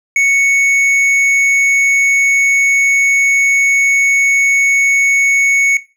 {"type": "tone with hard clipping", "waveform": "sine", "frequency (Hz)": 2217, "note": "C#7", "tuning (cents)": 0, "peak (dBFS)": -10, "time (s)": [0.16, 5.77], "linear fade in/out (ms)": 2, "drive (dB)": 6, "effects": ["noise-tail reverb RT60 0.3 s tail -17 dB re dry"]}